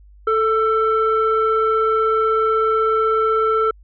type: tone pair together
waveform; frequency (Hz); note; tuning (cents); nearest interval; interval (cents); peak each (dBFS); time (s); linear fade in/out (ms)
sine; 440 / 1336.1; A4 / E6; 0 / +23; octave + perfect fifth; 1923; -16; 0.27-3.71; 5
effects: tanh soft clip ceiling -9 dBFS + added 50 Hz sine -43 dBFS peak until 3.83 s